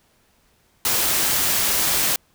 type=noise; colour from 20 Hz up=white; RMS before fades=-20 dBFS; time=0.85-2.16 s; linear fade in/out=2 ms; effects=pink hiss -61 dBFS RMS until 2.34 s